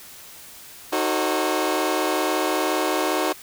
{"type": "chord", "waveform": "20% pulse", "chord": "D# diminished seventh", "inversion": "none", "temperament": "just", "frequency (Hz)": [311.1, 373.4, 448, 537.6], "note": ["D#4", "F#4", "A4", "C5"], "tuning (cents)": [0, 16, 31, 47], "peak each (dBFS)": [-20, -20, -25, -23], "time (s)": [0.92, 3.33], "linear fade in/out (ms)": 10, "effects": ["white hiss -43 dBFS RMS until 3.42 s"]}